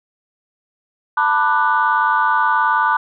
sine chord, B minor seventh, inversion third, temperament just, 889 / 987.8 / 1185.3 / 1481.6 Hz, A5 / B5 / D6 / F#6, +18 / 0 / +16 / +2 cents, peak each -18 dBFS, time 1.17-2.97 s, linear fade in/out 5 ms, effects tanh soft clip ceiling -4 dBFS

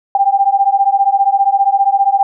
sine beating tone pair, 784 / 799 Hz, G5 / G5, 0 / +33 cents, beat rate 15 Hz, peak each -12 dBFS, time 0.15-2.23 s, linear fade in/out 2 ms, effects none

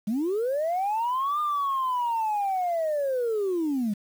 sine linear two-way sweep, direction up then down, 196 to 1216 to 196 Hz, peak -22 dBFS, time 0.07-3.94 s, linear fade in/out 10 ms, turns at 1.4 s, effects tanh soft clip ceiling -21 dBFS + 8-bit

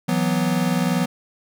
square chord, E suspended second, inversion none, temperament equal, 164.81 / 185 / 246.9 Hz, E3 / F#3 / B3, 0 / 0 / 0 cents, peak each -24 / -23 / -24 dBFS, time 0.08-1.06 s, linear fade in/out 10 ms, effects none

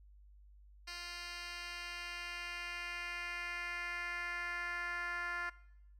10% pulse tone with band-pass filter sweep, 349.2 Hz, F4, in tune, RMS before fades -42 dBFS, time 0.87-5.5 s, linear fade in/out 10 ms, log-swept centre 3800 to 1600 Hz, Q 2.2, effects noise-tail reverb RT60 0.8 s tail -20 dB re dry + added 50 Hz sine -57 dBFS peak until 5.99 s

